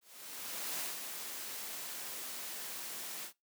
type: noise with ADSR envelope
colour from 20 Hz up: white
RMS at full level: -38 dBFS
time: 0.01-3.33 s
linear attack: 790 ms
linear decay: 160 ms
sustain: -5 dB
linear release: 94 ms
effects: noise-tail reverb RT60 0.2 s tail -22 dB re dry + high-pass 200 Hz 12 dB/octave